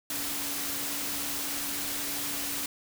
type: tone in noise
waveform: sine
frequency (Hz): 284.9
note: C#4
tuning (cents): +48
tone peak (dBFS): -43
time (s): 0.1-2.66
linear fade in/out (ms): 2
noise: white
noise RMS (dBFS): -33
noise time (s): 0.1-2.66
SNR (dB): -13
effects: none